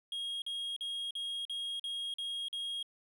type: tone bursts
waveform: triangle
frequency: 3268 Hz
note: G#7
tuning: 29 cents flat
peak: -34 dBFS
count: 8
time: 0.12-2.828 s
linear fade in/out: 2 ms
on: 300 ms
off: 44 ms
effects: none